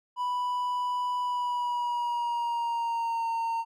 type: tone with pitch glide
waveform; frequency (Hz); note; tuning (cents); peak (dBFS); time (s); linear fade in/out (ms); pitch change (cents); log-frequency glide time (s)
triangle; 987.8 to 916.3; B5 to A#5; 0 to -30; -25; 0.16-3.65; 50; -130; 1.21-3.26
effects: none